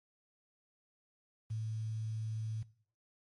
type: tone with quantisation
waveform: sine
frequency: 110 Hz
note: A2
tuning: in tune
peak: -35 dBFS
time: 1.5-2.63 s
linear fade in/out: 10 ms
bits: 10
effects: noise-tail reverb RT60 0.5 s tail -19 dB re dry + MP3 48 kbps